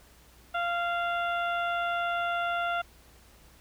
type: harmonic tone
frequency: 693 Hz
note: F5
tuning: 14 cents flat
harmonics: 1 / 2 / 3 / 4 / 5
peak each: -30 / -30 / -43 / -40 / -43 dBFS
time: 0.54-2.82 s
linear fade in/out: 10 ms
effects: added 60 Hz sine -58 dBFS peak until 3.6 s + pink hiss -58 dBFS RMS until 3.6 s